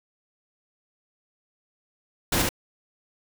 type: noise with echo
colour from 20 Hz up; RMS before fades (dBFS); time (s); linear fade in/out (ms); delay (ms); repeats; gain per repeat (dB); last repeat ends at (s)
pink; -23; 2.32-2.42; 5; 71; 1; -2; 2.491
effects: none